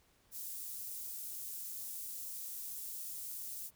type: high-pass noise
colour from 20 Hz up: white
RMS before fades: -44 dBFS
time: 0.31-3.71 s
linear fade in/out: 50 ms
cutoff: 8400 Hz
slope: 12 dB/octave
effects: pink hiss -70 dBFS RMS until 3.75 s